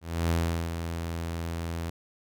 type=tone with ADSR envelope; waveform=sawtooth; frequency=83.6 Hz; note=E2; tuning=25 cents sharp; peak=-19 dBFS; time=0.01-1.9 s; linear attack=290 ms; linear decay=390 ms; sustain=-8 dB; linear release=6 ms; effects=none